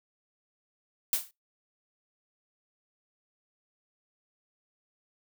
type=noise with exponential decay; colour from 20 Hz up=blue; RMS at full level=-23 dBFS; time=1.13-1.31 s; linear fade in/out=1 ms; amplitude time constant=39 ms; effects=noise-tail reverb RT60 0.2 s tail -22 dB re dry